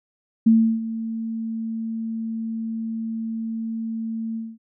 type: tone with ADSR envelope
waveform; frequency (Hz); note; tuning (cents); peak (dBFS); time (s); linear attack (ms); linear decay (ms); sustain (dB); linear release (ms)
sine; 224.9; A3; +38; -10; 0.46-4.58; 10; 330; -15; 220
effects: none